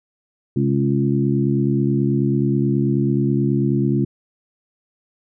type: harmonic tone with a mistuned harmonic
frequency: 69.3 Hz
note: C#2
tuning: in tune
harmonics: 2 / 3 / 4 / 5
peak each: -19 / -21 / -22 / -23 dBFS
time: 0.56-4.05 s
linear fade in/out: 5 ms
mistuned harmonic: 2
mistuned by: -69 cents
effects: none